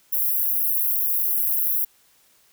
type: high-pass noise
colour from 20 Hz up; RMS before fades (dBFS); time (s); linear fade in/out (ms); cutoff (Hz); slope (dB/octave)
white; -22; 0.12-1.85; 10; 11000; 96
effects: white hiss -59 dBFS RMS until 2.52 s